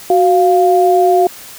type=tone pair together; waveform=sine; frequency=370 / 698.5 Hz; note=F#4 / F5; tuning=0 / 0 cents; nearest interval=major seventh; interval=1100 cents; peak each=-10 dBFS; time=0.1-1.27 s; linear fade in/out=2 ms; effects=white hiss -34 dBFS RMS until 1.58 s